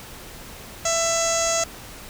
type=tone with low-pass filter; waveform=sawtooth; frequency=665 Hz; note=E5; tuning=15 cents sharp; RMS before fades=-22 dBFS; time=0.85-1.64 s; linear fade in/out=5 ms; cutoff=6800 Hz; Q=9.3; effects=pink hiss -40 dBFS RMS until 2.09 s